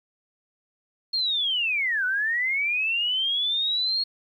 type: linear two-way sweep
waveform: sine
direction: down then up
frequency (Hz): 4313 to 1464 to 4313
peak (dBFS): -22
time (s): 1.13-4.04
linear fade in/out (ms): 10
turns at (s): 2.05
effects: 10-bit